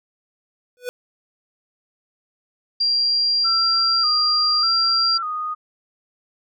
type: tone with exponential growth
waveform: square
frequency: 493.9 Hz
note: B4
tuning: in tune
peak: -22 dBFS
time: 0.77-0.89 s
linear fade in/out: 0 ms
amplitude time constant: 25 ms
type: tone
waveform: sine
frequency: 4757 Hz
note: D8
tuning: 21 cents sharp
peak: -16 dBFS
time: 2.8-5.18 s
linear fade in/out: 10 ms
type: tone with vibrato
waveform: sine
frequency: 1292 Hz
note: E6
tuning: 35 cents flat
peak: -23 dBFS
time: 3.44-5.55 s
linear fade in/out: 20 ms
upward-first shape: square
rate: 0.84 Hz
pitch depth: 74 cents each way
effects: none